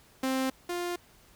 sawtooth tone pair in turn, 262.9 / 351.2 Hz, C4 / F4, +8 / +10 cents, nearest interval perfect fourth, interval 502 cents, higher second, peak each -23 / -27 dBFS, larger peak first, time 0.23-0.5 / 0.69-0.96 s, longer neither, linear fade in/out 5 ms, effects pink hiss -59 dBFS RMS until 1.35 s

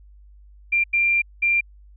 sine tone bursts at uneven times, 2379 Hz, D7, 22 cents sharp, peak -16 dBFS, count 3, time 0.72-0.84 / 0.93-1.22 / 1.42-1.61 s, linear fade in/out 10 ms, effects added 50 Hz sine -45 dBFS peak until 1.96 s

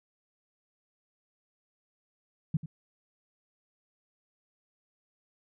sine tone with echo, 156.9 Hz, D#3, 15 cents sharp, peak -23 dBFS, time 2.54-2.57 s, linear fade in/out 5 ms, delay 90 ms, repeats 1, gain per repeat -13 dB, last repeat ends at 2.66 s, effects none

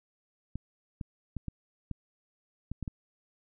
clicks, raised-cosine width 5 ms, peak -23 dBFS, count 8, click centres 0.556 / 1.012 / 1.367 / 1.483 / 1.913 / 2.716 / 2.827 / 2.878 s, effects none

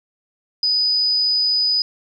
sine tone, 4978 Hz, D#8, in tune, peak -15 dBFS, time 0.63-1.82 s, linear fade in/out 2 ms, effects 9-bit

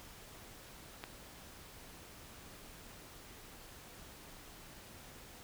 click, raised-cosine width 0.3 ms, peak -26 dBFS, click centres 1.039 s, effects pink hiss -54 dBFS RMS until 5.43 s

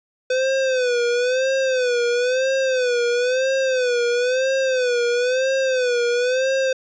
square tone with vibrato, 505 Hz, B4, 39 cents sharp, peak -18 dBFS, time 0.3-6.73 s, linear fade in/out 5 ms, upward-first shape sine, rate 1 Hz, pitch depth 99 cents each way, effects resampled to 16000 Hz + 10-bit

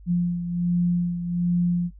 sine beating tone pair, 174.7 / 176 Hz, F3 / F3, +1 / +14 cents, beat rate 1.3 Hz, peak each -21 / -28 dBFS, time 0.06-1.91 s, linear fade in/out 50 ms, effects noise-tail reverb RT60 0.1 s tail -23 dB re dry + added 50 Hz sine -43 dBFS peak until 1.99 s

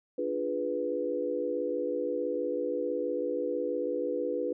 sine chord, D diminished seventh, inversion none, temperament equal, 293.7 / 349.2 / 415.3 / 493.9 Hz, D4 / F4 / Ab4 / Cb5, 0 / 0 / 0 / 0 cents, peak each -36 / -36 / -36 / -31 dBFS, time 0.18-4.53 s, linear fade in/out 5 ms, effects none

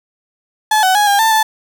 35% pulse tone with pitch steps, 860 / 751 / 831 / 806 / 890 / 876 Hz, A5 / F#5 / G#5 / G5 / A5 / A5, -40 / +26 / +1 / +48 / +20 / -8 cents, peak -8 dBFS, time 0.71-1.43 s, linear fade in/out 5 ms, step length 120 ms, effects none

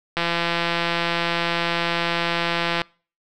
click train, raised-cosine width 0.3 ms, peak -6 dBFS, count 451, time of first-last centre 0.17-2.817 s, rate 170 Hz, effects noise-tail reverb RT60 0.4 s tail -26 dB re dry

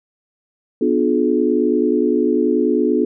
sine chord, B diminished seventh, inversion none, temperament just, 246.9 / 296.3 / 355.6 / 426.7 Hz, B3 / D4 / F4 / Ab4, 0 / +15 / +31 / +47 cents, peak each -19 dBFS, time 0.81-3.05 s, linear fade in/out 5 ms, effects none

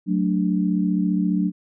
sine chord, D major, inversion first, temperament equal, 185 / 220 / 293.7 Hz, F#3 / A3 / D4, 0 / 0 / 0 cents, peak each -20 / -25 / -24 dBFS, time 0.06-1.52 s, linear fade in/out 50 ms, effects none

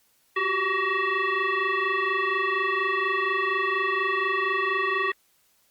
sine tone with frequency modulation, 366.4 Hz, F#4, 17 cents flat, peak -22 dBFS, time 0.36-5.12 s, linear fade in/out 5 ms, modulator 757 Hz, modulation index 2.9, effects white hiss -65 dBFS RMS until 5.7 s + Opus 48 kbps

